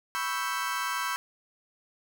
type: chord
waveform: 35% pulse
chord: C# half-diminished seventh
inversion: third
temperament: equal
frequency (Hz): 987.8 / 1108.7 / 1318.5 / 1568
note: B5 / C#6 / E6 / G6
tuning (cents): 0 / 0 / 0 / 0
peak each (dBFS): -33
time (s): 0.15-1.16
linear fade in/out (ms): 0
effects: none